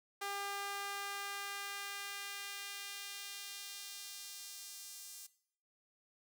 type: tone with high-pass filter sweep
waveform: sawtooth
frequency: 400.5 Hz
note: G4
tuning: 37 cents sharp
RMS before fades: -45 dBFS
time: 0.21-5.27 s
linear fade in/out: 10 ms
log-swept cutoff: 840 to 6800 Hz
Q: 0.95
effects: noise-tail reverb RT60 0.6 s tail -18 dB re dry